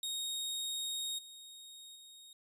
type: tone with level steps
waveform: sawtooth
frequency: 3737 Hz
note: A#7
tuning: 4 cents sharp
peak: -33 / -47 / -50 dBFS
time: 0.03-2.33 s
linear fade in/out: 2 ms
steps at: 1.18 / 1.95 s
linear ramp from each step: 10 ms
effects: resampled to 32000 Hz